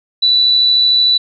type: tone with amplitude modulation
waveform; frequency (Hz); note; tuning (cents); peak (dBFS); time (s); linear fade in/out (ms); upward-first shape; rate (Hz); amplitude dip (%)
sine; 3963; B7; +5; -7; 0.22-1.18; 10; sine; 73.3; 25
effects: none